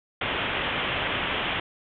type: low-pass noise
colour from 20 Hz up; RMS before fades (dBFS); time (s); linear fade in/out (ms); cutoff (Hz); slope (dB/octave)
white; -28; 0.21-1.6; 5; 3400; 96
effects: none